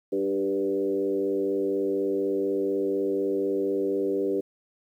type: tone with frequency modulation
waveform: sine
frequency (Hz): 392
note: G4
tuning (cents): 0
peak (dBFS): -23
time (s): 0.12-4.41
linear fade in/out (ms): 10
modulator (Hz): 95.9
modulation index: 1.1
effects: 10-bit